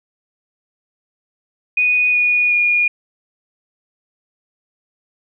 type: tone with pitch steps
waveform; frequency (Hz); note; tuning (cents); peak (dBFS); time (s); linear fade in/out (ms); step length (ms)
sine; 2477 / 2456 / 2434; D#7 / D#7 / D#7; -8 / -23 / -39; -12; 1.77-2.88; 5; 370
effects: none